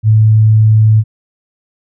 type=tone; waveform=sine; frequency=109 Hz; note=A2; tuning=16 cents flat; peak=-4 dBFS; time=0.03-1.04 s; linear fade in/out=50 ms; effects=none